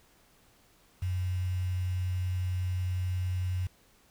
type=tone with quantisation; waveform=sine; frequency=91.1 Hz; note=F#2; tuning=26 cents flat; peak=-28 dBFS; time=1.02-3.67 s; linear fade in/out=5 ms; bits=8; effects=pink hiss -63 dBFS RMS until 4.1 s